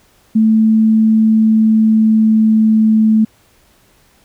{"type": "tone with pitch glide", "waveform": "sine", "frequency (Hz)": [219.9, 218.5], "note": ["A3", "A3"], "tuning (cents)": [-1, -12], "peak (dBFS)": -7, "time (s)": [0.35, 3.25], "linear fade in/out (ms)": 10, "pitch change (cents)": -11, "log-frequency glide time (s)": [1.2, 3.12], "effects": ["pink hiss -52 dBFS RMS until 4.24 s"]}